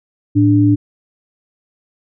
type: tone pair together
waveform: sine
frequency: 110 / 293.7 Hz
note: A2 / D4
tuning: 0 / 0 cents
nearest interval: octave + perfect fourth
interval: 1700 cents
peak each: -12 / -10 dBFS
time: 0.35-0.76 s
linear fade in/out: 20 ms
effects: none